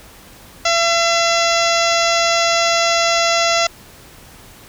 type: harmonic tone with a mistuned harmonic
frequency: 676 Hz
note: E5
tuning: 43 cents sharp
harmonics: 1 / 2 / 3 / 4 / 5 / 6 / 7 / 8 / 9 / 10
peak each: -17 / -20 / -22 / -23 / -24 / -25 / -25 / -26 / -27 / -27 dBFS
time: 0.65-3.67 s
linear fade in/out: 5 ms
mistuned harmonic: 7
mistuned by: +40 cents
effects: pink hiss -42 dBFS RMS until 4.68 s